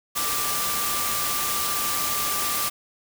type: tone in noise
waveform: sine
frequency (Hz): 1179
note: D6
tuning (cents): +6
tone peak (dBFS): -30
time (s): 0.15-2.7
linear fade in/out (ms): 20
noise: white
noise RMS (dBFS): -26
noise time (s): 0.15-2.7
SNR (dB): -7
effects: none